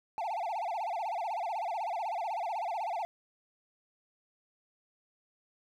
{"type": "tone with vibrato", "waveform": "triangle", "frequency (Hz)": 780, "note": "G5", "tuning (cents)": -9, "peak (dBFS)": -30, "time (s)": [0.18, 3.05], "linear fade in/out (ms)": 0, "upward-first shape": "sine", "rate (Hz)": 16, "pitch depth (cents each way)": 260, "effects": []}